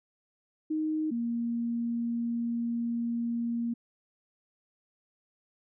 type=tone pair in turn; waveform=sine; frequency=311.1 / 234.5 Hz; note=D#4 / A#3; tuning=0 / +11 cents; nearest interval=perfect fourth; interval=489 cents; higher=first; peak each=-27 / -28 dBFS; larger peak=first; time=0.7-1.11 / 1.11-3.74 s; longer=second; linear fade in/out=10 ms; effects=none